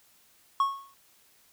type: tone with exponential decay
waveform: triangle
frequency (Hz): 1100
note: C#6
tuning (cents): -14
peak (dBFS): -17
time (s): 0.6-0.94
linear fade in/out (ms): 2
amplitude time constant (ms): 72
effects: white hiss -62 dBFS RMS until 1.52 s